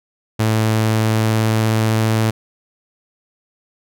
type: tone with pitch glide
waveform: sawtooth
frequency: 110 to 110.77 Hz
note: A2 to A2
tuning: 0 to +12 cents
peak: -10 dBFS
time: 0.39-2.31 s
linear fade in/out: 10 ms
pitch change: +12 cents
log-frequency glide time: 0.74-2.09 s
effects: none